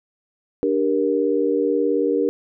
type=chord; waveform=sine; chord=G minor; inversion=second; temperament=just; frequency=294 / 392 / 470.4 Hz; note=D4 / G4 / Bb4; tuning=+2 / 0 / +16 cents; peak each=-22 / -22 / -20 dBFS; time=0.63-2.29 s; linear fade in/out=0 ms; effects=none